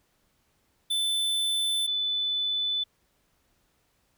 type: tone pair in turn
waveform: square / sine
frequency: 3520 / 3498 Hz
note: A7 / A7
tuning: 0 / -11 cents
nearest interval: unison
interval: 11 cents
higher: first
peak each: -25 dBFS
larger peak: neither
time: 0.9-1.87 / 1.87-2.84 s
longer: neither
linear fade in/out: 10 ms
effects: pink hiss -70 dBFS RMS until 4.17 s